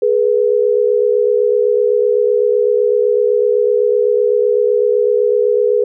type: tone pair together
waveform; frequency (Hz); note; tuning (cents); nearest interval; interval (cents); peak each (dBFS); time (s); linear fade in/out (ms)
sine; 420 / 487.9; G#4 / B4; +19 / -21; minor third; 260; -13; 0.02-5.84; 5
effects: none